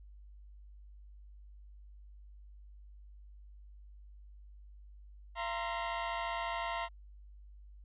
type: chord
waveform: sawtooth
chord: F suspended fourth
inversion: none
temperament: equal with one note detuned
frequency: 680.5 / 932.3 / 1046.5 Hz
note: F5 / Bb5 / C6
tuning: -45 / 0 / 0 cents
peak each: -35 / -35 / -36 dBFS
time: 5.35-6.89 s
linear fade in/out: 50 ms
effects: added 50 Hz sine -51 dBFS peak until 7.84 s + resampled to 8000 Hz